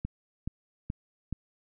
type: click train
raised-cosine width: 5 ms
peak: -20 dBFS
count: 4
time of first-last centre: 0.05-1.327 s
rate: 2.35 Hz
effects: none